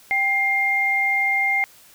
sine tone pair together, 787.8 / 2113 Hz, G5 / C7, +8 / +16 cents, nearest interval octave + perfect fourth, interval 1708 cents, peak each -25 / -18 dBFS, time 0.11-1.64 s, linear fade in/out 0 ms, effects white hiss -50 dBFS RMS until 1.94 s

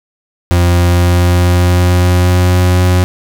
40% pulse tone with pitch glide, 87.5 to 90.48 Hz, F2 to F#2, +4 to -38 cents, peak -6 dBFS, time 0.51-3.04 s, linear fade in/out 0 ms, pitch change +58 cents, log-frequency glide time 0.73-2.78 s, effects none

